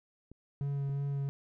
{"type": "clicks", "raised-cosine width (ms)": 3, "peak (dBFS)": -37, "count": 2, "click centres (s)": [0.316, 0.894]}
{"type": "tone with vibrato", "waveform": "triangle", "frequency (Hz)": 140, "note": "C#3", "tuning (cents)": 18, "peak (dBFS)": -29, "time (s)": [0.61, 1.29], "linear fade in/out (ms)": 0, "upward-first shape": "sine", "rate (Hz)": 2.8, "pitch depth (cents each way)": 14}
{"effects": []}